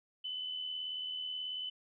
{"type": "tone with amplitude modulation", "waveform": "sine", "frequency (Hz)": 3013, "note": "F#7", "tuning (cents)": 31, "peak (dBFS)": -35, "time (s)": [0.24, 1.7], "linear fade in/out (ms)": 10, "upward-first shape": "sine", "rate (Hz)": 78.4, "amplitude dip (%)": 40, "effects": []}